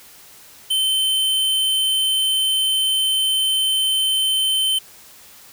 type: tone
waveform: square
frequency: 3082 Hz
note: G7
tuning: 30 cents flat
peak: -17 dBFS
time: 0.7-4.79 s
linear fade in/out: 10 ms
effects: white hiss -45 dBFS RMS until 5.52 s